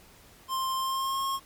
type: tone with pitch glide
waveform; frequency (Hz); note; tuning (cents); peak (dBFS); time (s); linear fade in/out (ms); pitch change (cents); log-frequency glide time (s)
square; 1052 to 1081.6; C6 to C#6; +9 to -43; -28; 0.48-1.4; 50; +48; 0.78-1.24
effects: pink hiss -55 dBFS RMS until 1.45 s + MP3 96 kbps